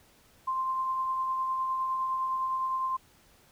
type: tone with tremolo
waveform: sine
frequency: 1046.5 Hz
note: C6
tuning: in tune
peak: -26 dBFS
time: 0.47-2.97 s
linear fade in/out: 10 ms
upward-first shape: triangle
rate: 9.8 Hz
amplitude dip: 30%
effects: pink hiss -61 dBFS RMS until 3.51 s